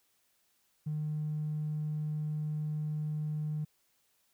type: tone with tanh clipping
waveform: triangle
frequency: 152.2 Hz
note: D#3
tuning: 38 cents flat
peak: -31 dBFS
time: 0.86-3.65 s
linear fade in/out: 10 ms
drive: 1 dB
effects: white hiss -73 dBFS RMS until 4.33 s